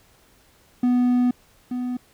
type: tone pair in turn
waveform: triangle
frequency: 247 / 248.4 Hz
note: B3 / B3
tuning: 0 / +10 cents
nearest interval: unison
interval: 10 cents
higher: second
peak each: -14 / -22 dBFS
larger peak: first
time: 0.83-1.31 / 1.71-1.97 s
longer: first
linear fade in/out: 5 ms
effects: pink hiss -57 dBFS RMS until 2.13 s